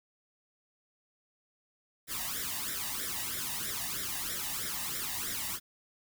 white noise with flanger, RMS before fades -36 dBFS, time 2.07-5.6 s, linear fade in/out 50 ms, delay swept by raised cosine 0.54 to 1.09 ms, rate 3.1 Hz, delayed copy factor +0.8, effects none

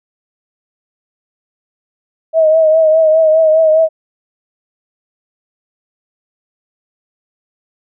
sine tone with vibrato, 635 Hz, D#5, 35 cents sharp, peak -6 dBFS, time 2.33-3.89 s, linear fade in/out 50 ms, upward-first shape triangle, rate 4.9 Hz, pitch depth 50 cents each way, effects none

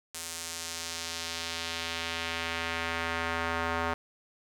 square tone with band-pass filter sweep, 83.3 Hz, E2, 19 cents sharp, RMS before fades -34 dBFS, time 0.14-3.94 s, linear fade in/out 5 ms, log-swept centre 8500 to 1200 Hz, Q 1.1, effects 9-bit

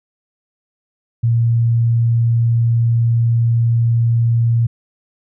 sine tone, 116.54 Hz, A#2, in tune, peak -11 dBFS, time 1.23-4.67 s, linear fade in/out 10 ms, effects none

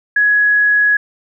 sine tone, 1676 Hz, G#6, 15 cents sharp, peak -9 dBFS, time 0.16-0.97 s, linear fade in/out 5 ms, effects none

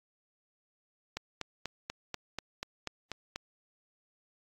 click train, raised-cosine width 0.2 ms, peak -18 dBFS, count 10, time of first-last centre 1.17-3.36 s, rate 4.11 Hz, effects AAC 64 kbps

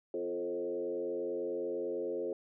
sine tone with frequency modulation, 437.3 Hz, A4, 11 cents flat, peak -33 dBFS, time 0.14-2.33 s, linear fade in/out 2 ms, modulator 89.1 Hz, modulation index 1.3, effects none

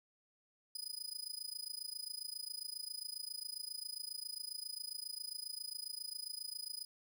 sawtooth tone with amplitude modulation, 4978 Hz, D#8, in tune, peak -36 dBFS, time 0.75-6.85 s, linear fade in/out 5 ms, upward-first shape sine, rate 27.4 Hz, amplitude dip 95%, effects 13-bit

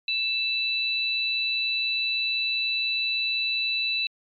sine tone pair together, 2645 / 3963 Hz, E7 / B7, +5 / +5 cents, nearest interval perfect fifth, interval 700 cents, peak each -26 dBFS, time 0.08-4.07 s, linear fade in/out 2 ms, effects MP3 96 kbps

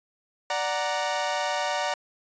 sawtooth chord, D augmented, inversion none, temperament equal, 587.3 / 740 / 932.3 Hz, D5 / F#5 / A#5, 0 / 0 / 0 cents, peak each -26 dBFS, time 0.5-1.94 s, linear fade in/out 2 ms, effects resampled to 16000 Hz

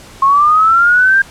sine linear sweep, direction up, 1073 to 1603 Hz, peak -6 dBFS, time 0.22-1.22 s, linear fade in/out 5 ms, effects pink hiss -37 dBFS RMS until 1.3 s + low-pass 10000 Hz 12 dB/octave

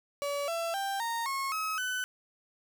35% pulse tone with pitch steps, 570 / 670.1 / 787.7 / 926 / 1088.5 / 1279.6 / 1504.2 Hz, C#5 / E5 / G5 / A#5 / C#6 / D#6 / F#6, +48 / +28 / +8 / -12 / -32 / +48 / +28 cents, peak -29 dBFS, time 0.22-2.04 s, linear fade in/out 0 ms, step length 260 ms, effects none

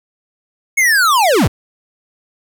square linear sweep, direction down, 2217 to 55 Hz, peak -10 dBFS, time 0.77-1.48 s, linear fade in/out 10 ms, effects none

